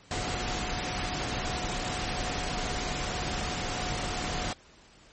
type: tone in noise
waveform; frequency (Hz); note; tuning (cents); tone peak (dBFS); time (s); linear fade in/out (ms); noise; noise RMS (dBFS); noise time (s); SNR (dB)
sine; 730; F#5; -24; -39; 0.11-4.53; 2; pink; -32; 0.11-4.53; -10
effects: pink hiss -56 dBFS RMS until 5.12 s + MP3 32 kbps